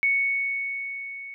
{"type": "tone with level ramp", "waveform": "sine", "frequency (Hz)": 2219, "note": "C#7", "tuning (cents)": 1, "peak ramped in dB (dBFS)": [-18, -36], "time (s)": [0.03, 1.34], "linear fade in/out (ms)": 0, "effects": []}